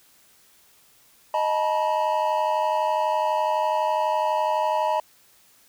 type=tone cluster; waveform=triangle; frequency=622 / 873 / 965 Hz; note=D#5 / A5 / B5; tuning=-1 / -14 / -40 cents; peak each=-23 dBFS; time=1.34-5 s; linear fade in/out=2 ms; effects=white hiss -57 dBFS RMS until 5.68 s